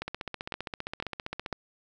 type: two click trains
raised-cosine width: 0.3 ms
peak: -18 / -17 dBFS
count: 23 / 4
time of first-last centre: 0.08-1.527 / 0.02-1.528 s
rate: 15.2 / 1.99 Hz
effects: none